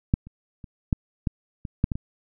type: clicks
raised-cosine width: 5 ms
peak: -6 / -29 / -27 / -8 / -11 / -20 / -7 / -14 / -18 dBFS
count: 9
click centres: 0.139 / 0.27 / 0.642 / 0.928 / 1.272 / 1.652 / 1.841 / 1.918 / 1.955 s
effects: none